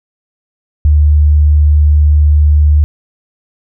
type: tone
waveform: sine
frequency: 74.6 Hz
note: D2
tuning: 28 cents sharp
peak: -4 dBFS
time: 0.85-2.84 s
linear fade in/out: 0 ms
effects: none